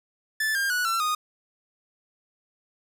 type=tone with pitch steps; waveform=45% pulse; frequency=1749 / 1603.8 / 1470.7 / 1348.7 / 1236.7 Hz; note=A6 / G6 / F#6 / E6 / D#6; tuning=-11 / +39 / -11 / +39 / -11 cents; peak=-23 dBFS; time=0.4-1.15 s; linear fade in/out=5 ms; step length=150 ms; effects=none